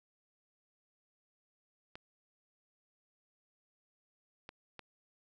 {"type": "clicks", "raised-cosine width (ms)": 0.3, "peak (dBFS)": -30, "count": 3, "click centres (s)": [1.955, 4.491, 4.793], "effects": []}